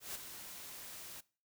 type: noise with ADSR envelope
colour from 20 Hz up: white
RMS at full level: -41 dBFS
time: 0-1.21 s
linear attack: 150 ms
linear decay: 12 ms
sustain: -8 dB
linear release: 11 ms
effects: noise-tail reverb RT60 0.4 s tail -22 dB re dry